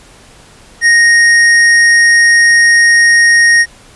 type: tone with hard clipping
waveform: sine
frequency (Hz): 1864.7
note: A#6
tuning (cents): 0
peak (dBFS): -6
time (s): 0.81-3.66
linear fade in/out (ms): 50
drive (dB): 12
effects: pink hiss -40 dBFS RMS until 3.95 s + resampled to 24000 Hz